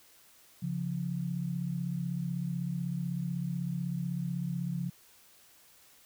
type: tone pair together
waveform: sine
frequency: 138.59 / 174.61 Hz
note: C#3 / F3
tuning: 0 / 0 cents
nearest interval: major third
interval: 400 cents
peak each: -35 / -33 dBFS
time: 0.62-4.9 s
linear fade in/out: 10 ms
effects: white hiss -60 dBFS RMS until 6.05 s